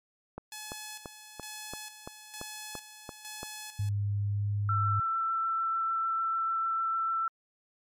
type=click train; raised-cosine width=1 ms; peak=-24 dBFS; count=10; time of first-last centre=0.38-3.431 s; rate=2.95 Hz
type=tone with tremolo; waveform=5% pulse; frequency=854 Hz; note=G#5; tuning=48 cents sharp; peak=-28 dBFS; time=0.52-3.89 s; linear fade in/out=2 ms; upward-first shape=square; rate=1.1 Hz; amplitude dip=60%
type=tone with pitch glide; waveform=sine; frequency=101.8 to 102.45 Hz; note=G#2 to G#2; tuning=-34 to -23 cents; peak=-27 dBFS; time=3.79-5 s; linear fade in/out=5 ms; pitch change=+11 cents; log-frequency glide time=4.31-4.47 s
type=tone with vibrato; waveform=sine; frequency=1336 Hz; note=E6; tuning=23 cents sharp; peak=-27 dBFS; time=4.69-7.28 s; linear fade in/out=2 ms; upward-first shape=sine; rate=6.7 Hz; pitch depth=8 cents each way
effects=MP3 96 kbps